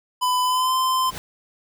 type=tone with pitch glide; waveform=square; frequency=1002 to 1033.7 Hz; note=B5 to C6; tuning=+25 to -21 cents; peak=-19 dBFS; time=0.21-1.11 s; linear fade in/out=20 ms; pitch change=+54 cents; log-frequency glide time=0.43-0.75 s
type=noise with exponential growth; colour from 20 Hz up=pink; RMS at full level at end=-30 dBFS; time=0.95-1.18 s; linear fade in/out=0 ms; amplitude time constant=49 ms
effects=none